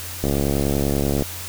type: click train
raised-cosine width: 2 ms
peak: -8 dBFS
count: 70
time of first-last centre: 0.24-1.223 s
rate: 70.2 Hz
effects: added 89 Hz sine -36 dBFS peak until 1.48 s + white hiss -33 dBFS RMS until 1.48 s